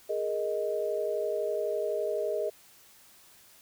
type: chord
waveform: sine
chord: Ab suspended second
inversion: none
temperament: just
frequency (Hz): 415.3 / 467.2 / 623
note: Ab4 / Bb4 / Eb5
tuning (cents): 0 / +4 / +2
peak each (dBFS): -32 / -34 / -31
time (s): 0.09-2.5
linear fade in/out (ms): 10
effects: white hiss -57 dBFS RMS until 3.61 s